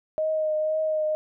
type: tone with vibrato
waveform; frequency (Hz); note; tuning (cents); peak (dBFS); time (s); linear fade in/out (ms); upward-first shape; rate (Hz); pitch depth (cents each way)
sine; 622.3; D#5; 0; -22; 0.18-1.15; 0; triangle; 2; 22
effects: none